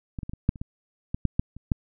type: clicks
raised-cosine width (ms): 5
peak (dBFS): -20 / -21 / -21 / -23 / -7 / -29 / -19 / -15 / -9 / -9 / -28 / -9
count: 12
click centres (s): 0.188 / 0.232 / 0.295 / 0.335 / 0.491 / 0.558 / 0.615 / 1.145 / 1.253 / 1.395 / 1.566 / 1.718
effects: none